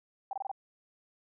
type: tone bursts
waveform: sine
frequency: 784 Hz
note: G5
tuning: in tune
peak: -32 dBFS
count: 5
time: 0.31-0.515 s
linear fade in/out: 2 ms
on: 21 ms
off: 25 ms
effects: none